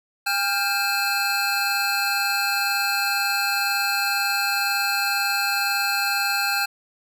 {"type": "tone cluster", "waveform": "square", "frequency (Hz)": [805, 1397, 1582, 2613, 4213], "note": ["G5", "F6", "G6", "E7", "C8"], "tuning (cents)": [46, 0, 15, -16, 11], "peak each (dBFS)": -28, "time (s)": [0.26, 6.66], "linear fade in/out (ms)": 10, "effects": []}